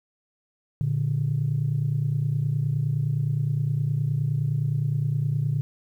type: tone pair together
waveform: sine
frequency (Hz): 116.64 / 146.3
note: A#2 / D3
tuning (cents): +1 / -6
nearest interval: major third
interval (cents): 393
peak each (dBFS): -25 / -23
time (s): 0.81-5.61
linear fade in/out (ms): 0
effects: tanh soft clip ceiling -15 dBFS + 10-bit